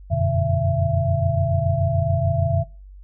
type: tone cluster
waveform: sine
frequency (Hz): 88.3 / 95.2 / 122.7 / 147.6 / 670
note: F2 / F#2 / B2 / D3 / E5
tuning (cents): +20 / +50 / -11 / +9 / +28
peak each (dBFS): -24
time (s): 0.1-2.64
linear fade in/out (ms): 20
effects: noise-tail reverb RT60 0.3 s tail -20 dB re dry + added 48 Hz sine -39 dBFS peak until 3.03 s